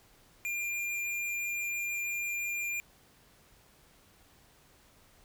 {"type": "tone with hard clipping", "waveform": "sine", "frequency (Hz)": 2399, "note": "D7", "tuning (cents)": 36, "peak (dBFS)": -33, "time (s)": [0.45, 2.8], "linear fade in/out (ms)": 0, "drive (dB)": 18, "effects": ["pink hiss -62 dBFS RMS until 5.24 s"]}